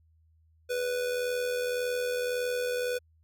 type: tone with amplitude modulation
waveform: square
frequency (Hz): 493.9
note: B4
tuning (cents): 0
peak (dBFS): -27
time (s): 0.69-2.99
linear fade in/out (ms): 20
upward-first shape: sine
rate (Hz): 81.8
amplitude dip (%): 45
effects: added 80 Hz sine -61 dBFS peak until 3.23 s